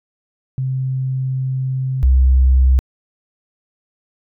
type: tone pair in turn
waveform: sine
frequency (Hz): 131.1 / 65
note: C3 / C2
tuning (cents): +4 / -11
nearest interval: octave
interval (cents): 1215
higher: first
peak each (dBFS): -17 / -7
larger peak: second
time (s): 0.58-2.03 / 2.03-2.79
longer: first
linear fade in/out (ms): 0
effects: tanh soft clip ceiling -5 dBFS